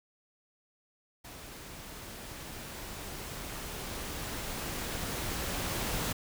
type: noise with level ramp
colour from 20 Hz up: pink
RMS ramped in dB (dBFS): -47 to -33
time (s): 1.24-6.13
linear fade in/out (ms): 10
effects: none